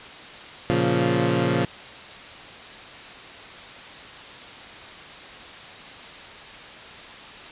15% pulse chord, Bb minor, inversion none, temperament equal, 116.54 / 138.59 / 174.61 Hz, Bb2 / Db3 / F3, 0 / 0 / 0 cents, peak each -18 dBFS, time 0.7-1.65 s, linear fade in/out 0 ms, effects white hiss -40 dBFS RMS until 7.51 s + resampled to 8000 Hz

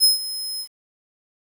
sawtooth tone with ADSR envelope, 5130 Hz, E8, 48 cents flat, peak -8 dBFS, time 0-0.68 s, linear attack 39 ms, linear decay 140 ms, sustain -16 dB, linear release 78 ms, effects 8-bit

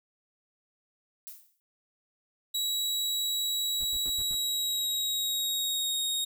violet noise with exponential decay, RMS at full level -40 dBFS, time 1.27-1.6 s, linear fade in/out 0 ms, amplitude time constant 71 ms
sawtooth tone with pitch glide, 3885 to 3742 Hz, B7 to A#7, -29 to +6 cents, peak -25 dBFS, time 2.54-6.25 s, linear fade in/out 10 ms, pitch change -65 cents, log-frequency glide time 4.09-5.99 s
brown noise bursts, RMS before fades -43 dBFS, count 5, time 3.8-4.35 s, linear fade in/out 5 ms, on 46 ms, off 80 ms
effects none

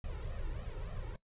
brown noise with flanger, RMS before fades -40 dBFS, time 0.04-1.16 s, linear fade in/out 2 ms, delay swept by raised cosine 1.6 to 2.25 ms, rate 3.4 Hz, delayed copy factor +1, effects noise-tail reverb RT60 0.1 s tail -18 dB re dry + resampled to 8000 Hz

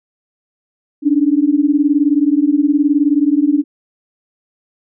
sine beating tone pair, 281.9 / 300.9 Hz, C#4 / D4, +29 / +42 cents, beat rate 19 Hz, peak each -13 dBFS, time 1.02-3.64 s, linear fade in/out 50 ms, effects none

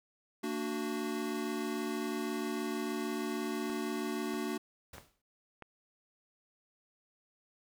square chord, Bb augmented, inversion none, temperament equal with one note detuned, 227.4 / 293.7 / 370 Hz, Bb3 / D4 / F#4, -43 / 0 / 0 cents, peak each -39 dBFS, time 0.43-4.58 s, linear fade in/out 10 ms
click train, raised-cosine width 0.5 ms, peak -32 dBFS, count 4, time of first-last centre 3.7-5.623 s, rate 1.56 Hz
pink noise with exponential decay, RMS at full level -47 dBFS, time 4.93-5.22 s, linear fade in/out 5 ms, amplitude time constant 61 ms
effects none

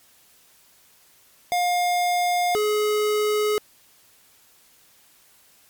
square tone pair in turn, 710 / 422.2 Hz, F5 / G#4, +28 / +29 cents, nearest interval major sixth, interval 899 cents, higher first, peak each -20 dBFS, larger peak neither, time 1.52-2.55 / 2.55-3.58 s, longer neither, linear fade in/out 0 ms, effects white hiss -56 dBFS RMS until 5.69 s + MP3 96 kbps

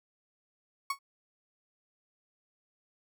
35% pulse tone with exponential decay, 1108.7 Hz, C#6, in tune, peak -25 dBFS, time 0.9-0.99 s, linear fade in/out 5 ms, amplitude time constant 18 ms, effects none

